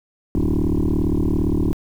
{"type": "tone with frequency modulation", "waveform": "sine", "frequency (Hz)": 138.59, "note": "C#3", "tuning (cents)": 0, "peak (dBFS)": -14, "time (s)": [0.35, 1.73], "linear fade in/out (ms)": 0, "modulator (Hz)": 37.5, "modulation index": 5.7, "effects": ["tanh soft clip ceiling -14 dBFS", "8-bit"]}